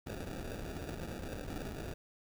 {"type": "noise with sample-and-hold", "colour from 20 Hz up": "pink", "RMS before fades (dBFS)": -42, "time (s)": [0.06, 1.94], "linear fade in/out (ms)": 10, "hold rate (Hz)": 1050, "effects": []}